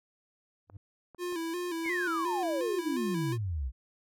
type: tone with exponential growth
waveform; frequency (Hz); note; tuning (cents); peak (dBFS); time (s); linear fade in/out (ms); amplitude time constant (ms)
triangle; 98.8; G2; +14; -37; 0.67-0.77; 5; 21
type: clicks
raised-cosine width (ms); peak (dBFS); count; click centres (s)
1; -37; 4; 0.699 / 1.147 / 1.325 / 1.861
type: tone with vibrato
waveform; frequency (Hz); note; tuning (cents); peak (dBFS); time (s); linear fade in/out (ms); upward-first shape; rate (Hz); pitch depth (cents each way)
square; 342; F4; -36; -33; 1.18-3.38; 50; square; 2.8; 65
type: exponential sweep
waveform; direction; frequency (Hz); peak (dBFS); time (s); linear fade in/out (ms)
sine; down; 2353 to 57.8; -30; 1.83-3.72; 50
effects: none